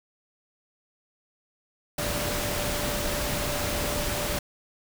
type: tone in noise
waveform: sine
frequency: 587.3 Hz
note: D5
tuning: in tune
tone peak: -34 dBFS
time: 1.98-4.39 s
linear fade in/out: 5 ms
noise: pink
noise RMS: -29 dBFS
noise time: 1.98-4.39 s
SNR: -8 dB
effects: none